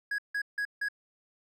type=tone bursts; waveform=triangle; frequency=1661.2 Hz; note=G#6; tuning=in tune; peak=-27 dBFS; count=4; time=0.11-0.886 s; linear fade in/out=5 ms; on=74 ms; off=160 ms; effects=none